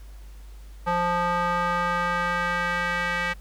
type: tone with band-pass filter sweep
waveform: square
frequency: 175.1 Hz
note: F3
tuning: 5 cents sharp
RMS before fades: -25 dBFS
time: 0.86-3.34 s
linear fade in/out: 20 ms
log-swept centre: 990 to 1900 Hz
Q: 2.2
effects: added 50 Hz sine -40 dBFS peak until 3.4 s + pink hiss -56 dBFS RMS until 3.4 s